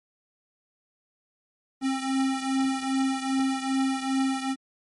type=beating tone pair; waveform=square; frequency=265.9 / 268.4 Hz; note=C4 / C4; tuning=+28 / +44 cents; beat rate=2.5 Hz; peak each=-26 / -30 dBFS; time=1.81-4.56 s; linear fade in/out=50 ms; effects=MP3 48 kbps